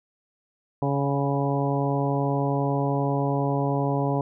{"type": "harmonic tone with a mistuned harmonic", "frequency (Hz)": 140.2, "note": "C#3", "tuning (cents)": 20, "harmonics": [1, 2, 3, 4, 5, 6, 7], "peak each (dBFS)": [-25, -28, -30, -31, -32, -33, -33], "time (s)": [0.82, 4.21], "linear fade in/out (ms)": 2, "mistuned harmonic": 6, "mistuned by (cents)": -21, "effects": []}